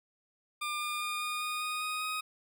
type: tone with pitch steps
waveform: 20% pulse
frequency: 1200 / 1207.6 / 1215.3 / 1223.1 / 1230.9 / 1238.7 / 1246.6 / 1254.6 Hz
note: D6 / D6 / D#6 / D#6 / D#6 / D#6 / D#6 / D#6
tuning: +37 / +48 / -41 / -30 / -19 / -8 / +3 / +14 cents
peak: -28 dBFS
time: 0.61-2.21 s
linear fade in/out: 10 ms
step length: 200 ms
effects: none